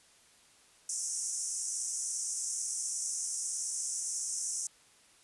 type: band-pass noise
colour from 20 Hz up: pink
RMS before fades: -36 dBFS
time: 0.89-4.67 s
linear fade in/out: 2 ms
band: 5600 to 10000 Hz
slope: 96 dB/octave
effects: white hiss -62 dBFS RMS until 5.23 s + resampled to 24000 Hz